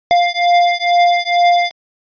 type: beating tone pair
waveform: square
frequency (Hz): 698.5 / 700.7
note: F5 / F5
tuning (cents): 0 / +6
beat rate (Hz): 2.2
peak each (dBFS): -14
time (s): 0.11-1.71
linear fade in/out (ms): 0
effects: resampled to 11025 Hz